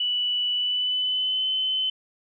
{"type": "tone with pitch glide", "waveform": "sine", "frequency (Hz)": [2960, 3048], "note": ["F#7", "G7"], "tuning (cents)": [0, -49], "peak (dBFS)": -22, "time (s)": [0, 1.9], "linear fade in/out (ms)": 5, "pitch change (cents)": 51, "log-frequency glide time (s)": [0.53, 1.48], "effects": []}